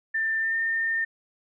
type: tone with pitch glide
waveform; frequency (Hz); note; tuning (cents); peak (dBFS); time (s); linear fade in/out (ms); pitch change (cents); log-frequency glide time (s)
sine; 1787 to 1814; A6 to A#6; +26 to -48; -23; 0.14-1.05; 10; +26; 0.39-0.56
effects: none